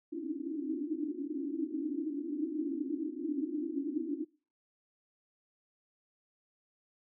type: band-pass noise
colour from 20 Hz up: white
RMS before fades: -36 dBFS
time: 0.12-4.25 s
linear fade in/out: 20 ms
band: 270 to 330 Hz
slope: 96 dB/octave
effects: noise-tail reverb RT60 0.4 s tail -25 dB re dry